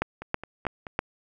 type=two click trains; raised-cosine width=0.5 ms; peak=-9 / -22 dBFS; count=4 / 4; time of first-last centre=0.02-0.991 / 0.22-0.868 s; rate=3.09 / 4.63 Hz; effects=none